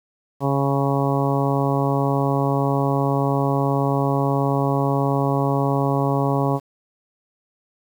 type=harmonic tone; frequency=138.59 Hz; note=C#3; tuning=in tune; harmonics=1 / 2 / 3 / 4 / 5 / 6 / 7 / 8; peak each=-21 / -24 / -26 / -27 / -28 / -29 / -29 / -30 dBFS; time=0.4-6.6 s; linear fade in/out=50 ms; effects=8-bit